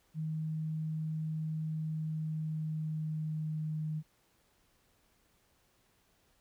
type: tone with pitch glide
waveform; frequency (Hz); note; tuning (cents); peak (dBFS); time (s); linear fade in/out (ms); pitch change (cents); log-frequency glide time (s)
sine; 157.1 to 155.12; D#3 to D#3; +17 to -5; -33; 0.14-4.03; 50; -22; 1.71-3.83
effects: pink hiss -71 dBFS RMS until 6.4 s